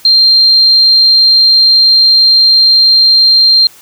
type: tone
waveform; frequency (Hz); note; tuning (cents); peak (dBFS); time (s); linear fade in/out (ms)
sine; 4177; C8; -4; -3; 0.05-3.67; 2
effects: white hiss -39 dBFS RMS until 3.81 s